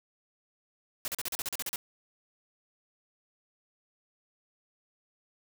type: noise bursts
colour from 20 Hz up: white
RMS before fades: -34 dBFS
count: 11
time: 1.05-1.759 s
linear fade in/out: 0 ms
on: 29 ms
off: 39 ms
effects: none